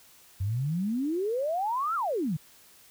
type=exponential two-way sweep; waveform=sine; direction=up then down; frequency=91.1 to 1400 to 139.7 Hz; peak=-26 dBFS; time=0.4-2.37 s; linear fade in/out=10 ms; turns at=1.95 s; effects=white hiss -56 dBFS RMS until 2.9 s